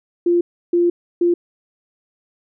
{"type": "tone bursts at uneven times", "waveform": "sine", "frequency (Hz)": 347.2, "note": "F4", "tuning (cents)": -10, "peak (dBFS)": -12, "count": 3, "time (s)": [[0.26, 0.41], [0.73, 0.9], [1.21, 1.34]], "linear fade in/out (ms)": 5, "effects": []}